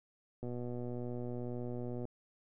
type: click train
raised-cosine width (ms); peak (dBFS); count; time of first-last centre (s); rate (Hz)
2; -29; 199; 0.43-2.053; 122
effects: none